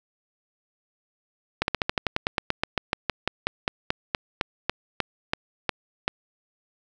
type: slowing click train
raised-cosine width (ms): 0.3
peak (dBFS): -6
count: 26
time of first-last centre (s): 1.62-6.079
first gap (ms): 61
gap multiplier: 1.08
effects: none